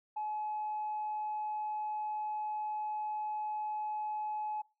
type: tone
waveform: sine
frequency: 851 Hz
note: G#5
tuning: 42 cents sharp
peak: -33 dBFS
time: 0.16-4.62 s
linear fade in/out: 10 ms
effects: noise-tail reverb RT60 0.3 s tail -22 dB re dry + tanh soft clip ceiling -30 dBFS